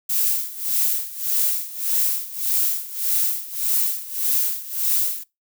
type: noise with tremolo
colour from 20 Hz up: violet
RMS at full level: -19 dBFS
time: 0.09-5.24 s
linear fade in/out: 10 ms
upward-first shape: sine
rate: 1.7 Hz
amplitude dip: 85%
effects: noise-tail reverb RT60 0.2 s tail -21 dB re dry